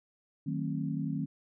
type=chord; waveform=sine; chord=D# diminished seventh; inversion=none; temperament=just; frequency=155.56 / 186.68 / 224 / 268.8 Hz; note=D#3 / F#3 / A3 / C4; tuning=0 / +16 / +31 / +47 cents; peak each=-34 / -38 / -38 / -36 dBFS; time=0.46-1.26 s; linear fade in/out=10 ms; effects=none